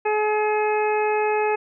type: harmonic tone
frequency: 424.8 Hz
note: G#4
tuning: 39 cents sharp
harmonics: 1 / 2 / 3 / 4 / 5 / 6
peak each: -21 / -23 / -34 / -33 / -36 / -30 dBFS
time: 0.05-1.56 s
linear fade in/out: 10 ms
effects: none